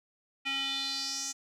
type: tone with band-pass filter sweep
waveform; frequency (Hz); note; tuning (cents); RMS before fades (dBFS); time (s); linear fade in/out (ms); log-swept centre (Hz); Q
square; 272.5; C#4; -29; -34; 0.45-1.33; 20; 2600 to 6600; 4.6
effects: none